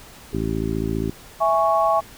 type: harmonic tone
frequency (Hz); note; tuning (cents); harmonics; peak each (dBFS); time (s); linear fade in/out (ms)
54.9; A1; -3; 1 / 2 / 3 / 4 / 5 / 6 / 7; -29 / -29 / -29 / -29 / -29 / -29 / -29; 0.33-1.1; 5
type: chord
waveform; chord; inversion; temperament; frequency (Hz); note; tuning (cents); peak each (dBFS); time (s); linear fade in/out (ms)
sine; C# minor; first; equal; 659.3 / 830.6 / 1108.7; E5 / G#5 / C#6; 0 / 0 / 0; -19 / -21 / -20; 1.4-2.01; 20
effects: pink hiss -44 dBFS RMS until 2.17 s